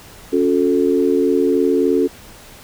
sine chord, F# minor, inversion second, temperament equal with one note detuned, 277.2 / 360.5 / 440 Hz, C#4 / F#4 / A4, 0 / -45 / 0 cents, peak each -17 dBFS, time 0.32-2.08 s, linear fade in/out 20 ms, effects pink hiss -41 dBFS RMS until 2.63 s

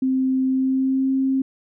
sine tone with pitch glide, 261.6 to 266.3 Hz, C4 to C4, 0 to +31 cents, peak -17 dBFS, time 0.02-1.42 s, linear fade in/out 5 ms, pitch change +31 cents, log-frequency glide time 0.46-1.1 s, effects none

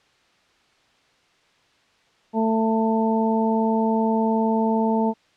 harmonic tone, 222.6 Hz, A3, 20 cents sharp, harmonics 1 / 2 / 3 / 4, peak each -20 / -25 / -28 / -25 dBFS, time 2.33-5.14 s, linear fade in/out 50 ms, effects white hiss -60 dBFS RMS until 5.36 s + low-pass 4000 Hz 12 dB/octave

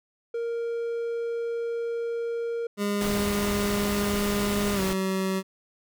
triangle tone, 466.2 Hz, A#4, in tune, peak -25 dBFS, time 0.34-2.67 s, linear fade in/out 5 ms
25% pulse tone with pitch glide, 204 to 190.34 Hz, G#3 to F#3, -31 to +49 cents, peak -21 dBFS, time 2.77-5.43 s, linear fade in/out 50 ms, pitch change -120 cents, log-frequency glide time 4.74-4.81 s
pink noise, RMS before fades -32 dBFS, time 3.01-4.93 s, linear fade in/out 0 ms
effects none

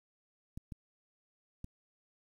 clicks, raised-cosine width 5 ms, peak -30 dBFS, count 3, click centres 0.575 / 0.722 / 1.644 s, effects 10-bit

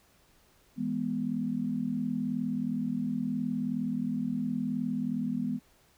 sine chord, E major, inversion none, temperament equal, 164.81 / 207.7 / 246.9 Hz, E3 / G#3 / B3, 0 / 0 / 0 cents, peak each -37 / -33 / -31 dBFS, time 0.76-5.6 s, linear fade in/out 50 ms, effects pink hiss -64 dBFS RMS until 5.97 s

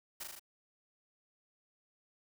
white noise with echo, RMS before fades -42 dBFS, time 0.2-0.24 s, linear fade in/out 10 ms, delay 39 ms, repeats 4, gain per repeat -2 dB, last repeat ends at 0.396 s, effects none

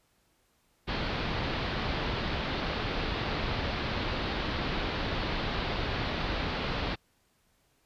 pink low-pass noise, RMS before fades -32 dBFS, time 0.87-6.96 s, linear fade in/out 20 ms, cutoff 4500 Hz, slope 48 dB/octave, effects pink hiss -70 dBFS RMS until 7.85 s + resampled to 32000 Hz

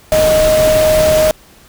sine tone in noise, 622.3 Hz, D#5, in tune, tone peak -8 dBFS, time 0.12-1.31 s, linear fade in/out 0 ms, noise pink, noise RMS -18 dBFS, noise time 0.12-1.31 s, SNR +7 dB, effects pink hiss -44 dBFS RMS until 1.68 s

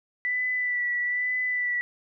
sine tone with vibrato, 1975.5 Hz, B6, in tune, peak -24 dBFS, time 0.25-1.81 s, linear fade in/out 0 ms, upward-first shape sine, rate 1.1 Hz, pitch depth 25 cents each way, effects none

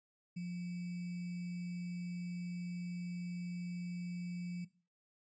sine tone with sample-and-hold, 176.5 Hz, F3, 19 cents sharp, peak -38 dBFS, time 0.36-4.65 s, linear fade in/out 10 ms, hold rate 2450 Hz, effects noise-tail reverb RT60 0.4 s tail -19 dB re dry + resampled to 16000 Hz

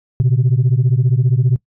sine beating tone pair, 119.7 / 134.7 Hz, A#2 / C#3, +46 / -49 cents, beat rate 15 Hz, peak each -12 dBFS, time 0.2-1.56 s, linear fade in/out 0 ms, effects noise-tail reverb RT60 0.1 s tail -21 dB re dry + tanh soft clip ceiling -7 dBFS

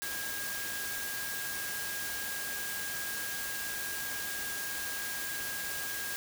sine tone in noise, 1629 Hz, G#6, 34 cents flat, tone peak -39 dBFS, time 0.02-6.16 s, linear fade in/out 0 ms, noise white, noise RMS -38 dBFS, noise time 0.02-6.16 s, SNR -4 dB, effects none

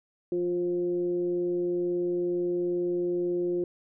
sine tone with frequency modulation, 352.2 Hz, F4, 15 cents sharp, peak -25 dBFS, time 0.32-3.64 s, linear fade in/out 2 ms, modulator 177 Hz, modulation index 0.41, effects none

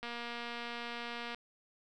click train, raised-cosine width 0.3 ms, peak -26 dBFS, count 313, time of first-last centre 0.03-1.346 s, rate 237 Hz, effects none

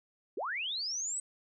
sine linear sweep, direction up, 297.7 to 8160 Hz, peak -33 dBFS, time 0.37-1.2 s, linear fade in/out 5 ms, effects none

